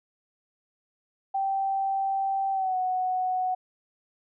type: tone with pitch glide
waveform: sine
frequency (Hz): 779 to 740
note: G5 to F#5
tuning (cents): -11 to 0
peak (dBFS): -24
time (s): 1.34-3.55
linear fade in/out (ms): 10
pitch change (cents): -89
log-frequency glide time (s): 2.52-2.76
effects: none